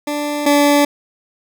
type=tone pair in turn; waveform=20% pulse; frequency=293.7 / 289 Hz; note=D4 / D4; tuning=0 / -28 cents; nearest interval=unison; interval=28 cents; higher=first; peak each=-14 / -5 dBFS; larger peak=second; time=0.07-0.46 / 0.46-0.85 s; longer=neither; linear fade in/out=5 ms; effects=none